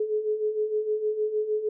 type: beating tone pair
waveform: sine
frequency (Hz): 422.6 / 429.1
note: G#4 / A4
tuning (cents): +30 / -43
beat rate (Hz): 6.5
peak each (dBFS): -31 / -25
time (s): 0-1.69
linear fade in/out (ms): 5
effects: none